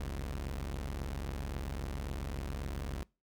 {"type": "tone pair together", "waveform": "sawtooth", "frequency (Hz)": [43.75, 69.3], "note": ["F1", "C#2"], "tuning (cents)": [4, 0], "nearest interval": "minor sixth", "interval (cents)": 796, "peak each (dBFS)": [-36, -35], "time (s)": [0, 3.03], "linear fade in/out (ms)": 0, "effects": ["noise-tail reverb RT60 0.3 s tail -24 dB re dry"]}